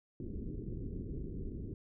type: low-pass noise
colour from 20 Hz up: pink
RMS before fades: -41 dBFS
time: 0.2-1.74 s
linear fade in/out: 2 ms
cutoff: 410 Hz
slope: 48 dB/octave
effects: none